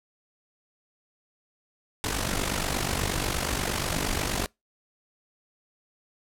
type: noise with amplitude modulation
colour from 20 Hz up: pink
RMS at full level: -25 dBFS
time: 2.04-4.46 s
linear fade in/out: 0 ms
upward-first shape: sine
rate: 48.4 Hz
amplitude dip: 70%
effects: noise-tail reverb RT60 0.2 s tail -26 dB re dry + low-pass 12000 Hz 12 dB/octave